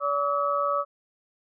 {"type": "tone cluster", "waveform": "sine", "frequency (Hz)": [573, 1145, 1284], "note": ["D5", "D6", "E6"], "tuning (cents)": [-43, -44, -46], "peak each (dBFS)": -27, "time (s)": [0, 0.85], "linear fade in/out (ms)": 50, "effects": []}